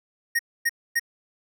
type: tone bursts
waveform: square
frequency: 1864.7 Hz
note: A#6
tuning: in tune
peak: -20 dBFS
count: 3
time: 0.35-0.996 s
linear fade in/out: 10 ms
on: 42 ms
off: 260 ms
effects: none